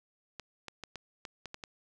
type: clicks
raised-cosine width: 0.2 ms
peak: -24 dBFS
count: 8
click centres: 0.397 / 0.683 / 0.837 / 0.957 / 1.252 / 1.457 / 1.544 / 1.638 s
effects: none